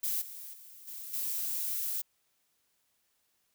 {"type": "noise with level steps", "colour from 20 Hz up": "violet", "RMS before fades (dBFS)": [-32, -45, -52, -43, -34], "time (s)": [0.03, 2.02], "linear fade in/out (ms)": 10, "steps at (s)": [0.21, 0.53, 0.87, 1.13], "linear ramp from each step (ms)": 10, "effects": ["white hiss -75 dBFS RMS until 3.54 s"]}